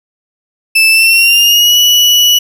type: tone with pitch glide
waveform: 35% pulse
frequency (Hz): 2637 to 2943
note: E7 to F#7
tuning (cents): 0 to -10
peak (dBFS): -3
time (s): 0.75-2.39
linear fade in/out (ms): 10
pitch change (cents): +190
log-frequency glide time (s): 0.9-1.78
effects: none